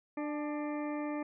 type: harmonic tone with a mistuned harmonic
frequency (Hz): 297.4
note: D4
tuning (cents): +22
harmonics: 1 / 2 / 3 / 4 / 6 / 7 / 8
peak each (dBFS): -35 / -41 / -45 / -47 / -51 / -52 / -53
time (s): 0.17-1.23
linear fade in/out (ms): 5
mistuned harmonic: 3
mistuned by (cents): -42
effects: none